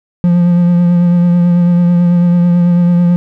triangle tone with vibrato, 174.61 Hz, F3, in tune, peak -4 dBFS, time 0.24-3.16 s, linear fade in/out 0 ms, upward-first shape triangle, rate 9.1 Hz, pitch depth 26 cents each way, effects none

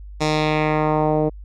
10% pulse tone with low-pass filter sweep, 153.7 Hz, D#3, 21 cents flat, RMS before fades -19 dBFS, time 0.2-1.3 s, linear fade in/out 20 ms, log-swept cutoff 6400 to 480 Hz, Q 1.5, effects added 50 Hz sine -34 dBFS peak until 1.44 s

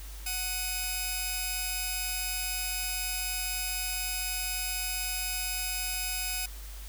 5% pulse tone pair together, 740 / 2516 Hz, F#5 / D#7, 0 / +19 cents, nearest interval octave + major sixth, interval 2119 cents, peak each -25 / -23 dBFS, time 0.26-6.46 s, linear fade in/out 5 ms, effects added 50 Hz sine -40 dBFS peak until 6.88 s + white hiss -49 dBFS RMS until 6.88 s

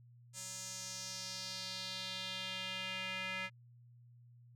square tone with band-pass filter sweep, 187.6 Hz, F#3, 24 cents sharp, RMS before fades -43 dBFS, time 0.33-3.5 s, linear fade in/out 50 ms, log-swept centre 7600 to 2200 Hz, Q 2.8, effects added 120 Hz sine -58 dBFS peak until 4.55 s

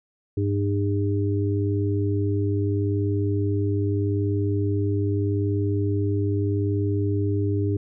harmonic tone, 100.8 Hz, G2, 49 cents sharp, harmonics 1 / 3 / 4, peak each -22 / -27 / -28 dBFS, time 0.37-7.77 s, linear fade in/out 5 ms, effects none

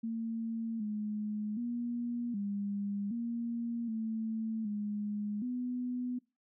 sine tone with pitch steps, 226.9 / 211 / 239 / 201.8 / 234.3 / 222.1 / 207.7 / 248.1 Hz, A#3 / G#3 / A#3 / G#3 / A#3 / A3 / G#3 / B3, -47 / +28 / +43 / -49 / +9 / +16 / 0 / +8 cents, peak -33 dBFS, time 0.03-6.19 s, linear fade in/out 10 ms, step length 770 ms, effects noise-tail reverb RT60 0.3 s tail -24 dB re dry

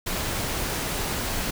pink noise, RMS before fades -28 dBFS, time 0.06-1.51 s, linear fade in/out 10 ms, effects none

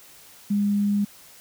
sine tone, 203.8 Hz, G#3, 32 cents flat, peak -19 dBFS, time 0.5-1.05 s, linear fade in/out 10 ms, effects white hiss -49 dBFS RMS until 1.4 s

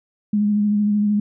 sine tone with vibrato, 207.7 Hz, G#3, in tune, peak -15 dBFS, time 0.33-1.2 s, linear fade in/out 5 ms, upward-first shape sine, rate 13 Hz, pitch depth 24 cents each way, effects none

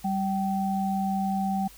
sine tone pair together, 195 / 771.5 Hz, G3 / G5, -9 / -28 cents, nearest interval 2 octaves, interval 2381 cents, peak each -26 / -28 dBFS, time 0.04-1.68 s, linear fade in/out 10 ms, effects added 50 Hz sine -52 dBFS peak until 1.77 s + white hiss -51 dBFS RMS until 1.77 s

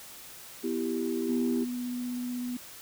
sine chord, E minor, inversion second, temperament equal, 246.9 / 329.6 / 392 Hz, B3 / E4 / G4, 0 / 0 / 0 cents, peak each -32 dBFS, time 0.63-1.65 s, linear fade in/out 20 ms
sine tone with vibrato, 246.3 Hz, B3, 5 cents flat, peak -31 dBFS, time 1.29-2.57 s, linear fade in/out 5 ms, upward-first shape sine, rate 16 Hz, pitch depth 9 cents each way
effects tanh soft clip ceiling -18 dBFS + white hiss -47 dBFS RMS until 2.81 s

